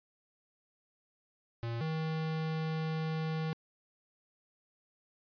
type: tone pair in turn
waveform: square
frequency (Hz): 116.5 / 158.87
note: A#2 / D#3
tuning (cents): -1 / +36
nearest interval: perfect fourth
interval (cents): 537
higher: second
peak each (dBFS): -35 / -33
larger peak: second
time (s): 1.63-1.81 / 1.81-3.53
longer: second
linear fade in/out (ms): 0
effects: resampled to 11025 Hz